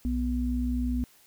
sine tone pair together, 61.35 / 246.9 Hz, B1 / B3, -11 / 0 cents, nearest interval 2 octaves, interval 2411 cents, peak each -28 dBFS, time 0.05-1.04 s, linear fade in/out 0 ms, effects white hiss -59 dBFS RMS until 1.26 s

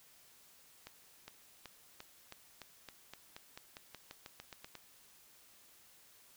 accelerating click train, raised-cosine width 0.2 ms, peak -30 dBFS, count 18, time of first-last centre 0.87-4.753 s, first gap 410 ms, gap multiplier 0.92, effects white hiss -63 dBFS RMS until 6.36 s

